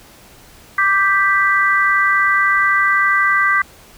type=chord; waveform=sine; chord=G major; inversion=second; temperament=equal; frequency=1174.7 / 1568 / 1975.5 Hz; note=D6 / G6 / B6; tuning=0 / 0 / 0 cents; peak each=-16 dBFS; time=0.78-3.62 s; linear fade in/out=5 ms; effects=pink hiss -44 dBFS RMS until 3.97 s